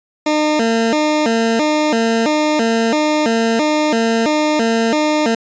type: tone with vibrato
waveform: 20% pulse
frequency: 263 Hz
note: C4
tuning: 9 cents sharp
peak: -8 dBFS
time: 0.26-5.35 s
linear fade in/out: 5 ms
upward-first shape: square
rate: 1.5 Hz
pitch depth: 250 cents each way
effects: resampled to 16000 Hz